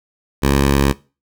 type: tone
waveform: 10% pulse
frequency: 69.3 Hz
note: C#2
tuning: in tune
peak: -4 dBFS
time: 0.42-0.93 s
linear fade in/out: 20 ms
effects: noise-tail reverb RT60 0.3 s tail -19 dB re dry